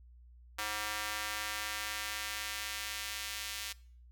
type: tone with high-pass filter sweep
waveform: square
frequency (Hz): 106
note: G#2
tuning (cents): +36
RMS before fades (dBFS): -39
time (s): 0.58-3.73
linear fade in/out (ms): 10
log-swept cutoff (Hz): 1200 to 2800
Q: 0.88
effects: noise-tail reverb RT60 0.5 s tail -21 dB re dry + added 60 Hz sine -54 dBFS peak until 4.11 s